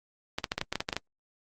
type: clicks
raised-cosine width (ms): 0.2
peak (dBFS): -11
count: 11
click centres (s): 0.385 / 0.442 / 0.519 / 0.58 / 0.614 / 0.726 / 0.756 / 0.805 / 0.889 / 0.928 / 0.966
effects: Opus 32 kbps